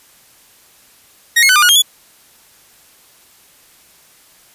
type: tone with pitch steps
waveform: sawtooth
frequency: 1878 / 2165 / 1505 / 1203 / 1448 / 3225 / 3418 Hz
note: A#6 / C#7 / F#6 / D6 / F#6 / G7 / G#7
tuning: +12 / -41 / +29 / +41 / -38 / +48 / +49 cents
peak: -4 dBFS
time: 1.36-1.822 s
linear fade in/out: 10 ms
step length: 66 ms
effects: white hiss -48 dBFS RMS until 4.54 s + resampled to 32000 Hz